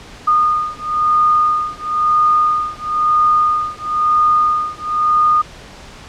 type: beating tone pair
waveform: sine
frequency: 1225 / 1226 Hz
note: D#6 / D#6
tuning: -27 / -26 cents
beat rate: 1 Hz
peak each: -15 dBFS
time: 0.27-5.42 s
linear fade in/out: 10 ms
effects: pink hiss -37 dBFS RMS until 6.08 s + low-pass 6000 Hz 12 dB/octave